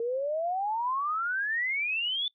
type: exponential sweep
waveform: sine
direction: up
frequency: 455.1 to 3532 Hz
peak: -27 dBFS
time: 0-2.28 s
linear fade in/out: 2 ms
effects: noise-tail reverb RT60 0.1 s tail -21 dB re dry